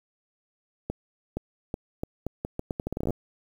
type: accelerating click train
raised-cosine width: 2 ms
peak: -16 dBFS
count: 19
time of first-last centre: 0.9-3.106 s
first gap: 470 ms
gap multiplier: 0.79
effects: 8-bit